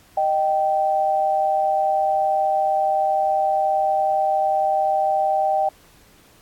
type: tone pair together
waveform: sine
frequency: 618 / 778.6 Hz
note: D#5 / G5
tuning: -12 / -12 cents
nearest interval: major third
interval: 400 cents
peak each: -22 / -18 dBFS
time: 0.17-5.69 s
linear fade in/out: 5 ms
effects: pink hiss -53 dBFS RMS until 6.41 s + AAC 64 kbps